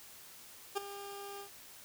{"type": "tone with ADSR envelope", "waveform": "20% pulse", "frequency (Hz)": 400.9, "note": "G4", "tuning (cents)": 39, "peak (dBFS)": -25, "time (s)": [0.75, 1.5], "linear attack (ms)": 23, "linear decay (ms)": 11, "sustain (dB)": -14, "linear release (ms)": 99, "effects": ["white hiss -54 dBFS RMS until 1.84 s"]}